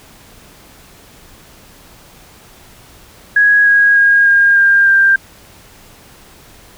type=tone with pitch steps; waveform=sine; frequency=1661.2 / 1645.9 / 1630.8 / 1615.8 / 1600.9 / 1586.2 Hz; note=G#6 / G#6 / G#6 / G#6 / G6 / G6; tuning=0 / -16 / -32 / -48 / +36 / +20 cents; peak=-6 dBFS; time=3.36-5.16 s; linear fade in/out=5 ms; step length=300 ms; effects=pink hiss -42 dBFS RMS until 6.77 s